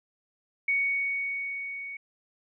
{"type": "tone with level ramp", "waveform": "sine", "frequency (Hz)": 2231, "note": "C#7", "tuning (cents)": 11, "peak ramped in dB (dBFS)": [-22, -36], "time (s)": [0.68, 1.97], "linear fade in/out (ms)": 5, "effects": []}